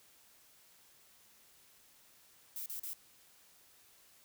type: noise bursts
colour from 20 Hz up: violet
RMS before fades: -42 dBFS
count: 3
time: 2.56-2.933 s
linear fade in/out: 0 ms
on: 99 ms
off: 38 ms
effects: white hiss -64 dBFS RMS until 4.24 s